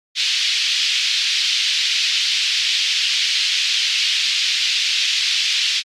pink band-pass noise, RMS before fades -19 dBFS, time 0.15-5.83 s, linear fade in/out 50 ms, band 2700 to 4900 Hz, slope 24 dB/octave, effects Opus 48 kbps

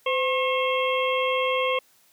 harmonic tone with a mistuned harmonic, 539 Hz, C#5, 49 cents flat, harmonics 1 / 2 / 4 / 5 / 6, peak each -24 / -27 / -30 / -31 / -32 dBFS, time 0.06-1.79 s, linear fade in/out 5 ms, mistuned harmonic 1, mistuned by -86 cents, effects white hiss -60 dBFS RMS until 2.12 s + high-pass 100 Hz 12 dB/octave

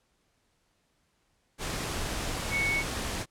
sine tone in noise, 2217 Hz, C#7, in tune, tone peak -26 dBFS, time 2.5-2.84 s, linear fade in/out 50 ms, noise pink, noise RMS -33 dBFS, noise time 1.58-3.26 s, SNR +4 dB, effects pink hiss -72 dBFS RMS until 3.3 s + low-pass 10000 Hz 12 dB/octave

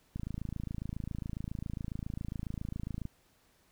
click train, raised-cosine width 5 ms, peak -25 dBFS, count 80, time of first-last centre 0.16-3.054 s, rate 27.3 Hz, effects pink hiss -68 dBFS RMS until 3.71 s

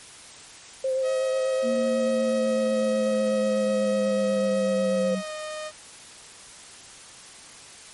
sine tone with vibrato, 524 Hz, C5, 2 cents sharp, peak -22 dBFS, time 0.84-5.15 s, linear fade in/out 5 ms, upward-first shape sine, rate 8.1 Hz, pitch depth 21 cents each way
sawtooth tone with pitch glide, 635 to 615.9 Hz, D#5 to D#5, +35 to -18 cents, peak -28 dBFS, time 1.02-5.72 s, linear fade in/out 50 ms, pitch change -53 cents, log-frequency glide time 4.98-5.33 s
sine linear sweep, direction down, 233.3 to 190 Hz, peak -26 dBFS, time 1.62-5.23 s, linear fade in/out 50 ms
effects white hiss -45 dBFS RMS until 7.93 s + MP3 48 kbps

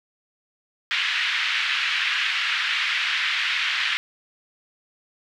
white band-pass noise, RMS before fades -24 dBFS, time 0.91-3.97 s, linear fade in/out 0 ms, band 1500 to 3200 Hz, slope 24 dB/octave, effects none

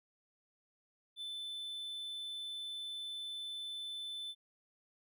triangle tone, 3520 Hz, A7, in tune, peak -39 dBFS, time 1.16-4.35 s, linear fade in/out 50 ms, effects none

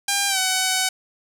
5% pulse tone with pitch glide, 800 to 750.8 Hz, G5 to F#5, +35 to +25 cents, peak -7 dBFS, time 0.08-0.89 s, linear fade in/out 5 ms, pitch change -110 cents, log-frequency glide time 0.28-0.39 s, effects none

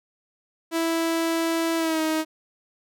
sawtooth tone with pitch glide, 329.6 to 315.1 Hz, E4 to D#4, 0 to +22 cents, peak -18 dBFS, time 0.71-2.25 s, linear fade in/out 50 ms, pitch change -78 cents, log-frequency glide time 1.77-2.02 s, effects none

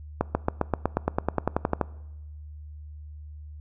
accelerating click train, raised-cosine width 1 ms, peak -8 dBFS, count 16, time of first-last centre 0.21-1.813 s, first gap 140 ms, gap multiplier 0.96, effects noise-tail reverb RT60 1.0 s tail -21 dB re dry + added 75 Hz sine -39 dBFS peak until 3.6 s

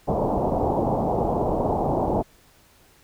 white low-pass noise, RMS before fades -23 dBFS, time 0.07-2.23 s, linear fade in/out 20 ms, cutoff 880 Hz, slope 48 dB/octave, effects pink hiss -56 dBFS RMS until 3.03 s

